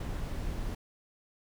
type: noise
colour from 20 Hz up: brown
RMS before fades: -35 dBFS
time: 0-0.75 s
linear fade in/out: 5 ms
effects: none